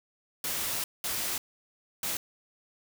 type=noise bursts at uneven times; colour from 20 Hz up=white; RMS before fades=-32 dBFS; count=3; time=0.44-0.84 / 1.04-1.38 / 2.03-2.17 s; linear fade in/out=2 ms; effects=none